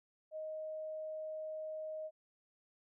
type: tone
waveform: sine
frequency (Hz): 625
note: D#5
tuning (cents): +8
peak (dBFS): -40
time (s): 0.31-2.11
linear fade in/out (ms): 50
effects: none